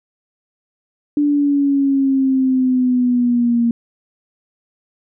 sine exponential sweep, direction down, 293.7 to 233.1 Hz, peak -12 dBFS, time 1.17-3.71 s, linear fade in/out 2 ms, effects none

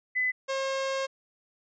sine / sawtooth tone pair in turn, 2010 / 537.5 Hz, B6 / C5, +30 / +47 cents, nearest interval octave + major seventh, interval 2283 cents, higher first, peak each -24 dBFS, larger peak neither, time 0.15-0.32 / 0.48-1.07 s, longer second, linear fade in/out 20 ms, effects resampled to 16000 Hz

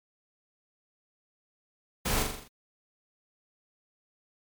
pink noise with echo, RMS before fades -29 dBFS, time 2.05-2.23 s, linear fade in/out 10 ms, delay 42 ms, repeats 6, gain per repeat -4 dB, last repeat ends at 2.482 s, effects MP3 96 kbps

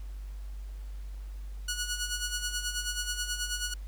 10% pulse tone with tremolo, 1460 Hz, F#6, 24 cents flat, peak -21 dBFS, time 1.68-3.74 s, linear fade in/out 5 ms, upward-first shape sine, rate 9.3 Hz, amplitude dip 65%, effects added 49 Hz sine -37 dBFS peak until 3.87 s + pink hiss -60 dBFS RMS until 3.87 s

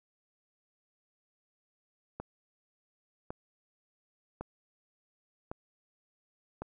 click train, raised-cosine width 1 ms, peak -24 dBFS, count 5, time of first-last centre 2.2-6.62 s, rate 0.905 Hz, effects none

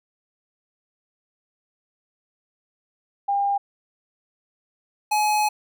sine / square tone pair in turn, 802 / 845.3 Hz, G5 / G#5, +39 / +30 cents, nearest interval minor second, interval 91 cents, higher second, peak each -19 dBFS, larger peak neither, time 3.28-3.58 / 5.11-5.49 s, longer second, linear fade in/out 10 ms, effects none

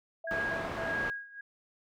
sine tone bursts, 659.3 Hz, E5, in tune, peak -37 dBFS, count 3, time 0.24-0.942 s, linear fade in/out 5 ms, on 170 ms, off 96 ms
sine tone with tremolo, 1641 Hz, G#6, 21 cents flat, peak -30 dBFS, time 0.27-1.41 s, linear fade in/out 5 ms, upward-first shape sine, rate 1.7 Hz, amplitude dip 90%
white low-pass noise, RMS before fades -38 dBFS, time 0.31-1.1 s, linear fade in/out 0 ms, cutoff 1200 Hz, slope 12 dB/octave
effects none

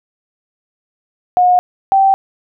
sine tone pair in turn, 722 / 777.6 Hz, F#5 / G5, -43 / -14 cents, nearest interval minor second, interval 129 cents, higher second, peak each -7 dBFS, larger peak neither, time 1.37-1.59 / 1.92-2.14 s, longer neither, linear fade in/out 0 ms, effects none

